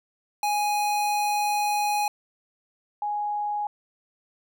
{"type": "tone pair in turn", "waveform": ["square", "sine"], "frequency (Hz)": [830.6, 830.6], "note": ["G#5", "G#5"], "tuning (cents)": [0, 0], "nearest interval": "unison", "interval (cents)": 0, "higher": "neither", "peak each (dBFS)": [-23, -25], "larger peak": "first", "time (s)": [[0.43, 2.08], [3.02, 3.67]], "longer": "first", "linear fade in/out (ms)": 2, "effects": []}